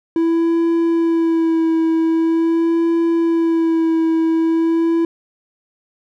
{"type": "tone with vibrato", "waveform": "triangle", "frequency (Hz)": 329.6, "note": "E4", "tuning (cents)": 0, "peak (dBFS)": -11, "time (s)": [0.16, 5.05], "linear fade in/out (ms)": 2, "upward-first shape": "sine", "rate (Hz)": 0.44, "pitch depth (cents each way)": 24, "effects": []}